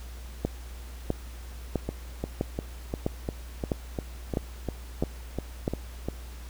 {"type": "two click trains", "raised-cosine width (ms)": 2, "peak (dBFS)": [-16, -12], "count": [13, 9], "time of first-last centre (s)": [[1.89, 6.086], [0.45, 5.679]], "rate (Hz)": [2.86, 1.53], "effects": ["added 60 Hz sine -39 dBFS peak until 6.49 s", "pink hiss -50 dBFS RMS until 6.49 s"]}